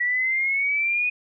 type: exponential sweep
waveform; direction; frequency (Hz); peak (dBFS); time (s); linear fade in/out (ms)
sine; up; 1934 to 2489; -20; 0-1.1; 10
effects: none